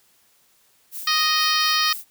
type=noise with tremolo; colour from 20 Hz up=violet; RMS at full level=-32 dBFS; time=0.91-2.05 s; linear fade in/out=50 ms; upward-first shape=sine; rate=4.2 Hz; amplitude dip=45%
type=harmonic tone; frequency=622.3 Hz; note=D#5; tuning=in tune; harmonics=2 / 3 / 4 / 5 / 6 / 7 / 8 / 9; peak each=-23 / -26 / -28 / -27 / -28 / -25 / -26 / -28 dBFS; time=1.07-1.93 s; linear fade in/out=5 ms
effects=white hiss -60 dBFS RMS until 2.1 s